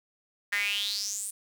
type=tone with high-pass filter sweep; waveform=sawtooth; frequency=203.5 Hz; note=G#3; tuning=35 cents flat; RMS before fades=-31 dBFS; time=0.52-1.31 s; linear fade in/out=10 ms; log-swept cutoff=1800 to 9500 Hz; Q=7.6; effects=none

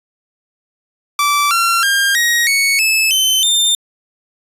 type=tone with pitch steps; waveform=sawtooth; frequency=1162 / 1366 / 1605.8 / 1887.7 / 2219 / 2609 / 3067 / 3605 Hz; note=D6 / F6 / G6 / A#6 / C#7 / E7 / G7 / A7; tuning=-19 / -39 / +41 / +21 / +1 / -18 / -38 / +41 cents; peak=-8 dBFS; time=1.19-3.75 s; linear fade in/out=2 ms; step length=320 ms; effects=resampled to 32000 Hz

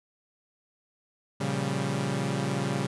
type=chord; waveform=sawtooth; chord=G half-diminished seventh; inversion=first; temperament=equal; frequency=116.54 / 138.59 / 174.61 / 196 Hz; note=Bb2 / Db3 / F3 / G3; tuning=0 / 0 / 0 / 0 cents; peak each=-32 / -26 / -32 / -28 dBFS; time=1.4-2.87 s; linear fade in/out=10 ms; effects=resampled to 24000 Hz

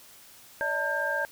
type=tone cluster; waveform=sine; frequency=578 / 634 / 902 / 1594 Hz; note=D5 / D#5 / A5 / G6; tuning=-28 / +32 / +43 / +28 cents; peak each=-32 / -36 / -34 / -28 dBFS; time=0.61-1.25 s; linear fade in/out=0 ms; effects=white hiss -52 dBFS RMS until 1.31 s

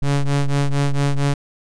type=ring-modulated tone; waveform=square; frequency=71 Hz; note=C#2; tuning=42 cents sharp; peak=-13 dBFS; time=0.02-1.34 s; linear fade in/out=5 ms; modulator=68.8 Hz; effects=resampled to 22050 Hz

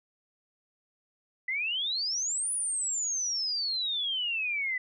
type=exponential two-way sweep; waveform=sine; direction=up then down; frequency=1980 to 9956 to 1980 Hz; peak=-28 dBFS; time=1.48-4.78 s; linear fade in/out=5 ms; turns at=2.52 s; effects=none

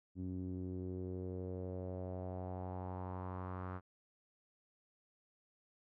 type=tone with low-pass filter sweep; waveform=sawtooth; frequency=92 Hz; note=F#2; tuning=9 cents flat; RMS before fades=-43 dBFS; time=0.15-3.81 s; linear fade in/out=50 ms; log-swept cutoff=260 to 1300 Hz; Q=3.2; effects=none

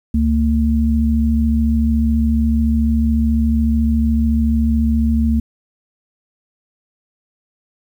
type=tone pair together; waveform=sine; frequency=70.91 / 226.7 Hz; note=C#2 / A#3; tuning=+40 / -48 cents; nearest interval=octave + minor sixth; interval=2012 cents; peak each=-15 dBFS; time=0.14-5.4 s; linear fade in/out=5 ms; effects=8-bit

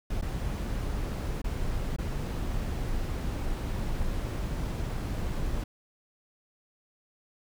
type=noise with dropouts; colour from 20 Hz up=brown; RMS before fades=-31 dBFS; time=0.1-5.64 s; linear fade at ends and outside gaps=5 ms; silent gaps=0.214-0.222 / 1.418-1.442 / 1.964-1.984 s; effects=none

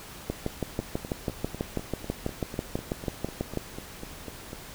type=two click trains; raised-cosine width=2 ms; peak=-14 / -23 dBFS; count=21 / 16; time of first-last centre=0.3-3.573 / 0.8-4.531 s; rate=6.11 / 4.02 Hz; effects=pink hiss -44 dBFS RMS until 4.74 s

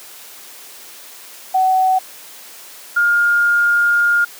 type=tone pair in turn; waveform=sine; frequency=752 / 1414.7 Hz; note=F#5 / F6; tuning=+28 / +22 cents; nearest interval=major seventh; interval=1094 cents; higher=second; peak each=-11 dBFS; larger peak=neither; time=1.54-1.99 / 2.96-4.25 s; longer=second; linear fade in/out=10 ms; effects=white hiss -38 dBFS RMS until 4.39 s + high-pass 300 Hz 12 dB/octave

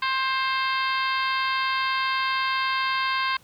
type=harmonic tone; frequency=528 Hz; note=C5; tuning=16 cents sharp; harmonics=2 / 3 / 4 / 5 / 6 / 7 / 8 / 9; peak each=-25 / -29 / -31 / -33 / -35 / -36 / -37 / -38 dBFS; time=0.02-3.37 s; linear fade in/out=5 ms; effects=pink hiss -56 dBFS RMS until 3.43 s

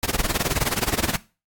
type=noise with tremolo; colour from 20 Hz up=pink; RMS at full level=-20 dBFS; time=0.03-1.16 s; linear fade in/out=0 ms; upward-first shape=sine; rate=19 Hz; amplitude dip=95%; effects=noise-tail reverb RT60 0.3 s tail -18 dB re dry + AAC 64 kbps

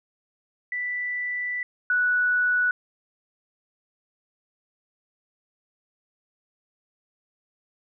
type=tone pair in turn; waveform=sine; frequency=1975.5 / 1475.3 Hz; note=B6 / F#6; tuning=0 / -5 cents; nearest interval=perfect fourth; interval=505 cents; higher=first; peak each=-26 / -19 dBFS; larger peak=second; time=0.72-1.63 / 1.9-2.71 s; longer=first; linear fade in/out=2 ms; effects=none

